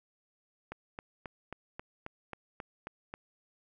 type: click train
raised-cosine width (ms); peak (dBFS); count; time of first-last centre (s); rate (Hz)
0.5; -25; 10; 0.72-3.139; 3.72
effects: none